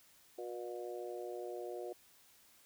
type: harmonic tone with a mistuned harmonic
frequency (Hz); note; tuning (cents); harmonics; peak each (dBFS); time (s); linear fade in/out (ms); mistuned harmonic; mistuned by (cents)
120.7; B2; -39; 3 / 4 / 5 / 6; -44 / -46 / -48 / -50; 0.38-1.93; 5; 6; -20
effects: white hiss -65 dBFS RMS until 2.65 s